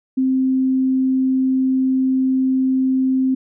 sine tone, 261.6 Hz, C4, in tune, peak -14 dBFS, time 0.17-3.35 s, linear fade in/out 10 ms, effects none

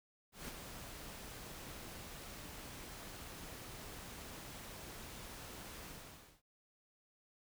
pink noise with ADSR envelope, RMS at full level -45 dBFS, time 0.32-6.42 s, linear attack 160 ms, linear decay 23 ms, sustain -5 dB, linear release 550 ms, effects none

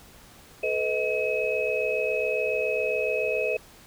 sine tone cluster, 432.8 / 500 / 629 / 2554 Hz, A4 / B4 / D#5 / D#7, -29 / +21 / +19 / +45 cents, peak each -29 dBFS, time 0.63-3.57 s, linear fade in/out 5 ms, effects pink hiss -51 dBFS RMS until 3.86 s

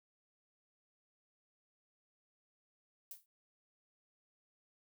violet noise with exponential decay, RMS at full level -44 dBFS, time 3.11-3.26 s, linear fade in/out 1 ms, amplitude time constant 32 ms, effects none

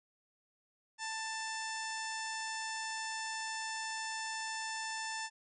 harmonic tone, 886 Hz, A5, 12 cents sharp, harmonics 1 / 2 / 3 / 4 / 5 / 6 / 7 / 8 / 9 / 10, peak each -42 / -42 / -48 / -51 / -53 / -46 / -53 / -48 / -58 / -53 dBFS, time 0.98-5.3 s, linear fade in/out 50 ms, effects none

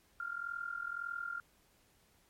sine tone with amplitude modulation, 1396.9 Hz, F6, in tune, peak -34 dBFS, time 0.2-1.4 s, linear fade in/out 2 ms, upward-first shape sine, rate 41.8 Hz, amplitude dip 80%, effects pink hiss -69 dBFS RMS until 2.29 s + MP3 64 kbps

